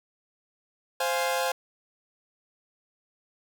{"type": "chord", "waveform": "sawtooth", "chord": "F minor", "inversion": "second", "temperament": "equal", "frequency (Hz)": [523.3, 698.5, 830.6], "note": ["C5", "F5", "Ab5"], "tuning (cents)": [0, 0, 0], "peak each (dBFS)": [-24, -27, -27], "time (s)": [1, 1.52], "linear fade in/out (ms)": 5, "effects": []}